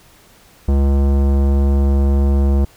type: tone with tanh clipping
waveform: sine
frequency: 69.3 Hz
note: C#2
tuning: in tune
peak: -13 dBFS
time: 0.68-2.65 s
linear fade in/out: 5 ms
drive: 18 dB
effects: pink hiss -48 dBFS RMS until 2.76 s